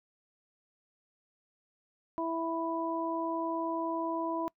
harmonic tone, 329.6 Hz, E4, in tune, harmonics 1 / 2 / 3, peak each -34 / -36 / -35 dBFS, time 2.18-4.48 s, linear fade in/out 0 ms, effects noise-tail reverb RT60 0.1 s tail -25 dB re dry

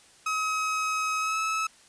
30% pulse tone with pitch glide, 1274 to 1297.8 Hz, D#6 to E6, +41 to -27 cents, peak -23 dBFS, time 0.26-1.67 s, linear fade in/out 5 ms, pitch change +32 cents, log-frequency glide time 1.19-1.38 s, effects white hiss -56 dBFS RMS until 1.88 s + resampled to 22050 Hz

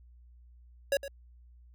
square tone with echo, 556 Hz, C#5, 5 cents sharp, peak -25 dBFS, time 0.92-0.97 s, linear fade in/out 2 ms, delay 110 ms, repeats 1, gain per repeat -13 dB, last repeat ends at 1.08 s, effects added 60 Hz sine -53 dBFS peak until 1.74 s

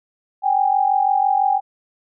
sine tone pair together, 773 / 819 Hz, G5 / G#5, -24 / -24 cents, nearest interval minor second, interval 100 cents, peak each -17 / -17 dBFS, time 0.42-1.61 s, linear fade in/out 50 ms, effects none

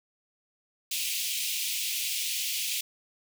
pink high-pass noise, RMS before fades -31 dBFS, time 0.91-2.81 s, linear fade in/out 5 ms, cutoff 2400 Hz, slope 48 dB/octave, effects none

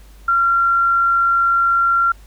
sine tone, 1374 Hz, F6, 29 cents flat, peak -12 dBFS, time 0.28-2.12 s, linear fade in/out 5 ms, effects added 50 Hz sine -40 dBFS peak until 2.26 s + pink hiss -51 dBFS RMS until 2.26 s

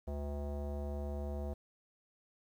square tone with low-pass filter, 72.2 Hz, D2, 29 cents flat, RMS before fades -39 dBFS, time 0.07-1.54 s, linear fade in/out 10 ms, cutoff 640 Hz, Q 2.9, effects 11-bit

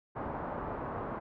white low-pass noise, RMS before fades -38 dBFS, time 0.15-1.2 s, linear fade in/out 20 ms, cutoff 1100 Hz, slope 24 dB/octave, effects none

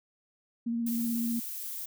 sine tone with vibrato, 233.1 Hz, A#3, in tune, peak -28 dBFS, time 0.66-1.4 s, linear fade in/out 10 ms, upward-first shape sine, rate 16 Hz, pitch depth 22 cents each way
violet noise, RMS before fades -38 dBFS, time 0.86-1.86 s, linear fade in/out 10 ms
effects none

